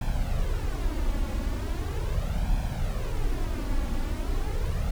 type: noise with flanger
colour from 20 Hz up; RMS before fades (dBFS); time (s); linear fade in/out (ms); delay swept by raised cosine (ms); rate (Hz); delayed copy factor
brown; -27; 0.01-4.91; 5; 1.2 to 3.6; 0.39; +0.65
effects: none